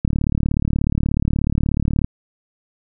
click train, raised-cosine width 5 ms, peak -6 dBFS, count 74, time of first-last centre 0.05-2.045 s, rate 36.6 Hz, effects none

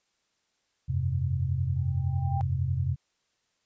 sine chord, F suspended second, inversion none, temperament just, 87.31 / 98.22 / 130.96 Hz, F2 / G2 / C3, 0 / +4 / +2 cents, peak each -29 / -32 / -28 dBFS, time 0.88-2.96 s, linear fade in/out 20 ms
sine tone with exponential growth, 791 Hz, G5, 15 cents sharp, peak -29 dBFS, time 1.76-2.41 s, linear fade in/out 0 ms, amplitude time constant 140 ms
effects white hiss -74 dBFS RMS until 3.65 s + resampled to 16000 Hz

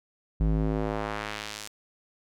square tone with band-pass filter sweep, 53 Hz, G#1, 36 cents sharp, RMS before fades -29 dBFS, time 0.4-1.68 s, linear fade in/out 5 ms, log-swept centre 110 to 7600 Hz, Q 0.8, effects none

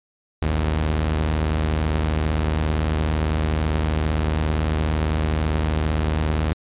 sawtooth tone pair together, 55 / 77.78 Hz, A1 / D#2, 0 / 0 cents, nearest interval tritone, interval 600 cents, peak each -23 / -16 dBFS, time 0.42-6.53 s, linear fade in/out 0 ms, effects resampled to 8000 Hz

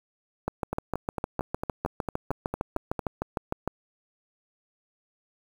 two click trains, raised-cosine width 1 ms, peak -15 / -13 dBFS, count 11 / 22, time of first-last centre 0.73-2.992 / 0.48-3.676 s, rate 4.42 / 6.57 Hz, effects 7-bit

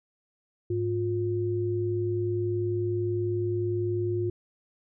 sine tone pair together, 105.2 / 354.1 Hz, G#2 / F4, +23 / +24 cents, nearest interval octave + major sixth, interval 2101 cents, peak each -29 / -27 dBFS, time 0.7-4.3 s, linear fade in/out 5 ms, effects none

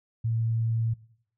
sine tone, 113.8 Hz, A#2, 41 cents flat, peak -24 dBFS, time 0.24-0.94 s, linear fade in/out 10 ms, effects noise-tail reverb RT60 0.6 s tail -19 dB re dry

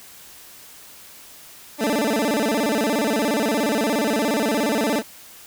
20% pulse tone with vibrato, 254.6 Hz, C4, 47 cents flat, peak -14 dBFS, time 1.78-5.03 s, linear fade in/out 50 ms, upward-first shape square, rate 17 Hz, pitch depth 250 cents each way, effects white hiss -44 dBFS RMS until 5.46 s

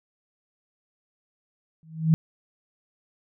sine tone with exponential growth, 160 Hz, D#3, 49 cents sharp, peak -12 dBFS, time 1.83-2.14 s, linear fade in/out 0 ms, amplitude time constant 66 ms, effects none

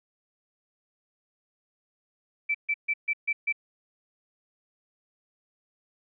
sine tone bursts, 2325 Hz, D7, 18 cents flat, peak -23 dBFS, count 6, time 2.49-3.526 s, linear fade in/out 10 ms, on 56 ms, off 140 ms, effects none

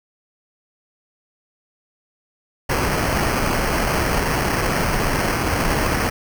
pink noise with sample-and-hold, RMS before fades -20 dBFS, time 2.69-6.1 s, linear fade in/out 10 ms, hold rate 3675 Hz, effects none

